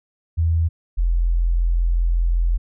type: tone pair in turn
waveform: sine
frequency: 82.41 / 42.66 Hz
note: E2 / F1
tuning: 0 / -40 cents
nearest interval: major seventh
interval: 1140 cents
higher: first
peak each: -15 dBFS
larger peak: neither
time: 0.37-0.69 / 0.97-2.58 s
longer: second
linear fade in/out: 20 ms
effects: none